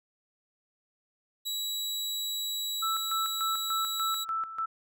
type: tone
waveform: sawtooth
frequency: 3900 Hz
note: B7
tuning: 23 cents flat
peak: -28 dBFS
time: 1.45-4.25 s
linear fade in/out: 20 ms
type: tone with tremolo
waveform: sine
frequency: 1322 Hz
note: E6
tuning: 5 cents sharp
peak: -28 dBFS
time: 2.82-4.66 s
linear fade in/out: 10 ms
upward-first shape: square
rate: 3.4 Hz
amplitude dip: 70%
effects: none